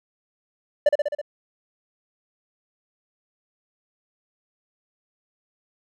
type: tone with echo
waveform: triangle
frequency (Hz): 588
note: D5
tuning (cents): +2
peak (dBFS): -10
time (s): 0.86-0.89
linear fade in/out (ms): 5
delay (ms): 65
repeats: 5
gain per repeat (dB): -3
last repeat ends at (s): 1.215
effects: none